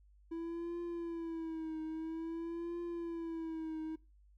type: tone with vibrato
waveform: triangle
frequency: 329.6 Hz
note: E4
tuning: in tune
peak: -36 dBFS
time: 0.31-3.96 s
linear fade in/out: 10 ms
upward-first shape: triangle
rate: 0.5 Hz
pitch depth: 82 cents each way
effects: noise-tail reverb RT60 0.3 s tail -22 dB re dry + added 50 Hz sine -61 dBFS peak until 4.37 s